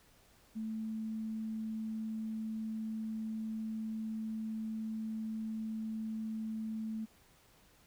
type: tone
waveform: sine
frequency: 220 Hz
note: A3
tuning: in tune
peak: -36 dBFS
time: 0.55-7.06 s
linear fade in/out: 20 ms
effects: pink hiss -65 dBFS RMS until 7.86 s